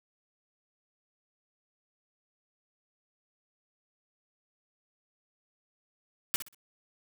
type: noise with echo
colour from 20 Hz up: white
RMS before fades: -28 dBFS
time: 6.34-6.36 s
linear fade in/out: 0 ms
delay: 62 ms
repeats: 3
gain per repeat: -11 dB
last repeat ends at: 6.546 s
effects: none